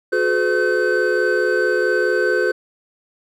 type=tone cluster; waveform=triangle; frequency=362.2 / 426.8 / 508 / 1527 Hz; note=F#4 / G#4 / B4 / G6; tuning=-37 / +47 / +49 / -46 cents; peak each=-19 dBFS; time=0.12-2.52 s; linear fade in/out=10 ms; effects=none